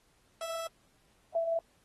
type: tone pair in turn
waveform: 30% pulse / sine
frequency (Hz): 659.3 / 663.5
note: E5 / E5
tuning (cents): 0 / +11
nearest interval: unison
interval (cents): 11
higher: second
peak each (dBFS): -33 / -28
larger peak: second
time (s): 0.41-0.67 / 1.35-1.59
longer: first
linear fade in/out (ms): 2
effects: pink hiss -69 dBFS RMS until 1.84 s + AAC 32 kbps